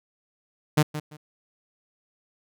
sawtooth tone with echo, 151.4 Hz, D#3, 47 cents flat, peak -12 dBFS, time 0.77-0.83 s, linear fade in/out 10 ms, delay 170 ms, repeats 2, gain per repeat -13 dB, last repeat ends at 1.17 s, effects none

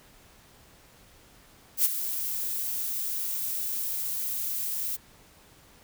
violet noise with ADSR envelope, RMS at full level -20 dBFS, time 1.77-4.97 s, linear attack 76 ms, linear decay 28 ms, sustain -11 dB, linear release 21 ms, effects pink hiss -56 dBFS RMS until 5.83 s

